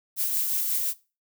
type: noise with tremolo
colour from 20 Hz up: violet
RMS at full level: -25 dBFS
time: 0.16-0.94 s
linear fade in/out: 50 ms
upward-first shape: sine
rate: 5.6 Hz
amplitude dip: 30%
effects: noise-tail reverb RT60 0.3 s tail -19 dB re dry